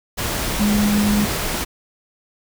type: tone in noise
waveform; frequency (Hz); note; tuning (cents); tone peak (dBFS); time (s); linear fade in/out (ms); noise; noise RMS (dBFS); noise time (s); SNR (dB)
sine; 207.7; G#3; 0; -15; 0.59-1.26; 20; pink; -23; 0.17-1.65; +5
effects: none